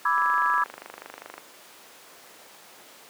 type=chord; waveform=sine; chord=E dominant seventh; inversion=second; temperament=equal; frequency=987.8 / 1174.7 / 1318.5 / 1661.2 Hz; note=B5 / D6 / E6 / G#6; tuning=0 / 0 / 0 / 0 cents; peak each=-25 / -25 / -27 / -26 dBFS; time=0.05-0.64 s; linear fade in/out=5 ms
type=click train; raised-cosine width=0.5 ms; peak=-22 dBFS; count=31; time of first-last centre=0.18-1.38 s; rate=25 Hz
effects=pink hiss -48 dBFS RMS until 3.09 s + high-pass 400 Hz 12 dB/octave